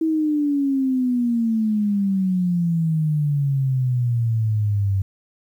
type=exponential sweep; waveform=sine; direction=down; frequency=324.3 to 95.8 Hz; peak=-17 dBFS; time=0.01-5.02 s; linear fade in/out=5 ms; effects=9-bit